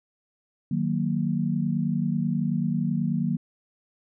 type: chord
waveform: sine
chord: D# minor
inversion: none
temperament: equal with one note detuned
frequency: 154.67 / 185 / 233.1 Hz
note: D#3 / F#3 / A#3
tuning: -10 / 0 / 0 cents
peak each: -27 dBFS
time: 0.71-3.37 s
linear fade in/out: 5 ms
effects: none